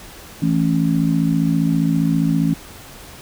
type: chord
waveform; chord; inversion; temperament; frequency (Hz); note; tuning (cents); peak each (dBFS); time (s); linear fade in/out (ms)
sine; A major; second; just; 165 / 220 / 275; E3 / A3 / C#4; +2 / 0 / -14; -17 / -21 / -19; 0.42-2.54; 5
effects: pink hiss -39 dBFS RMS until 3.21 s

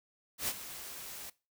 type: noise with ADSR envelope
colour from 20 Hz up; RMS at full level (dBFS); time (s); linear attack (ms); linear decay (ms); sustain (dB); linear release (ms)
white; -32; 0.38-1.3; 100; 48; -13; 6
effects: noise-tail reverb RT60 0.3 s tail -21 dB re dry

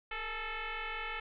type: tone with frequency modulation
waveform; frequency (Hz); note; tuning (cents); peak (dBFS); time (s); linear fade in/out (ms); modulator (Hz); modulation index
sine; 415.3; G#4; 0; -36; 0.11-1.2; 5; 438; 5.8
effects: none

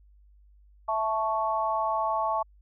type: chord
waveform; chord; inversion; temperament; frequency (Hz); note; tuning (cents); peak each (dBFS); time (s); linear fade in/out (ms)
sine; A major; second; equal with one note detuned; 659.3 / 875.4 / 1108.7; E5 / A5 / C#6; 0 / -9 / 0; -30 / -28 / -29; 0.88-2.43; 10
effects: added 50 Hz sine -54 dBFS peak until 2.61 s

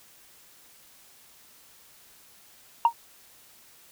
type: tone with exponential decay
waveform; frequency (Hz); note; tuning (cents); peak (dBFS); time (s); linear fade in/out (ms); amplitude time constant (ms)
sine; 932.3; A#5; 0; -10; 2.85-2.93; 2; 17
effects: tanh soft clip ceiling -11 dBFS + white hiss -55 dBFS RMS until 3.91 s

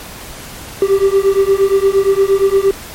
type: beating tone pair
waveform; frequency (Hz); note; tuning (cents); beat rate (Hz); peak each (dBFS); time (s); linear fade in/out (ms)
triangle; 387.2 / 395.8; G4 / G4; -21 / +17; 8.6; -10; 0.82-2.71; 2
effects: pink hiss -31 dBFS RMS until 2.94 s + MP3 64 kbps

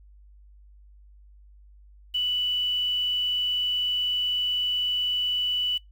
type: tone with quantisation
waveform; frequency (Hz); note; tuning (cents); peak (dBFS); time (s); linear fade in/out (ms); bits
sine; 2968; F#7; +5; -23; 2.14-5.78; 10; 8
effects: noise-tail reverb RT60 0.2 s tail -26 dB re dry + added 50 Hz sine -49 dBFS peak until 5.91 s

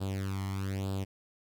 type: tone with flanger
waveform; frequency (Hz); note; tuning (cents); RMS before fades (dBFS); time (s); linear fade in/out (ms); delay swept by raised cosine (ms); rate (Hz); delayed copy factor
sawtooth; 96.9; G2; -20; -34; 0-1.05; 20; 0.24 to 0.97; 1.1; +0.8
effects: none

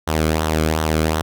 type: tone with flanger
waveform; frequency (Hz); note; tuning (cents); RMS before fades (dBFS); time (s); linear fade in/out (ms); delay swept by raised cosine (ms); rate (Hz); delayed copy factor
sawtooth; 78.6; D#2; +18; -19; 0.07-1.22; 10; 0.41 to 1.12; 2.7; -0.6
effects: none

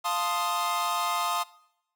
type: chord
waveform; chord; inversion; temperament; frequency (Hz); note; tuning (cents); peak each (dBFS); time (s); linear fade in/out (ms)
45% pulse; F dominant seventh; none; equal; 698.5 / 880 / 1046.5 / 1244.5; F5 / A5 / C6 / Eb6; 0 / 0 / 0 / 0; -33 / -33 / -31 / -30; 0.04-1.44; 20
effects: noise-tail reverb RT60 0.8 s tail -21 dB re dry

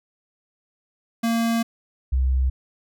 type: tone pair in turn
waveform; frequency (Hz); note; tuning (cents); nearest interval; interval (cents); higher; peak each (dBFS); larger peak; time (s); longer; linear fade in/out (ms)
square / sine; 230 / 64.92; A#3 / C2; -23 / -13; octave + minor seventh; 2190; first; -20 / -17; second; 1.23-1.63 / 2.12-2.5; first; 10
effects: none

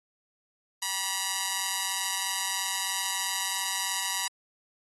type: tone with amplitude modulation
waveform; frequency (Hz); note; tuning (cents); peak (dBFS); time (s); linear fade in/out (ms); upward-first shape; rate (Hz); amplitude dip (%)
5% pulse; 966; B5; -39; -13; 0.82-4.28; 5; sine; 187; 70
effects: AAC 32 kbps

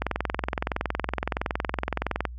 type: click train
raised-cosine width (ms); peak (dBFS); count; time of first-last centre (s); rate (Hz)
0.5; -10; 49; 0.02-2.253; 21.5
effects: added 60 Hz sine -36 dBFS peak until 2.38 s

